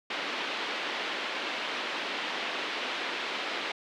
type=band-pass noise; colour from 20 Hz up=white; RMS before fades=-34 dBFS; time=0.1-3.72 s; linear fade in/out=5 ms; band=250 to 3500 Hz; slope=24 dB/octave; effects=none